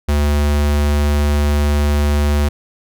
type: tone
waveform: square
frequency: 73.2 Hz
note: D2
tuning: 5 cents flat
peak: -13 dBFS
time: 0.08-2.49 s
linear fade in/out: 10 ms
effects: none